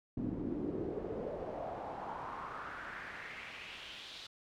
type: noise with band-pass filter sweep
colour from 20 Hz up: brown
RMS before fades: -42 dBFS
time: 0.17-4.27 s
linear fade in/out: 5 ms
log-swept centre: 240 to 4000 Hz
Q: 3.2
effects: none